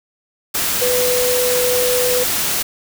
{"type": "tone in noise", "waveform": "sine", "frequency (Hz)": 497, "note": "B4", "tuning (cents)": 11, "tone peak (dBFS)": -16, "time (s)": [0.81, 2.24], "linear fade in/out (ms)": 10, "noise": "white", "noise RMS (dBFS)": -19, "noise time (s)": [0.54, 2.63], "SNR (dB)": 0, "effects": []}